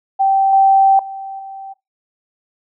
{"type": "tone with level steps", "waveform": "sine", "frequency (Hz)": 778, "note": "G5", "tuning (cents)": -13, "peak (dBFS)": [-10, -7, -25, -28], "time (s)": [0.19, 1.74], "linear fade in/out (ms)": 20, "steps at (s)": [0.53, 0.99, 1.39], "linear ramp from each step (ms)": 2, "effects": ["noise-tail reverb RT60 0.2 s tail -19 dB re dry"]}